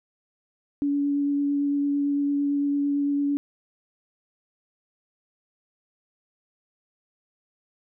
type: tone with vibrato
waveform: sine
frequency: 284.8 Hz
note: C#4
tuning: 47 cents sharp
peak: -21 dBFS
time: 0.82-3.37 s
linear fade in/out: 0 ms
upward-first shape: triangle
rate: 8.9 Hz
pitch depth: 11 cents each way
effects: none